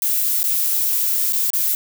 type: noise with dropouts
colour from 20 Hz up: violet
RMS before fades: -19 dBFS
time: 0.02-1.75 s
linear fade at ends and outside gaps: 1 ms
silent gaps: 0.431-0.44 / 1.324-1.332 / 1.503-1.533 s
effects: none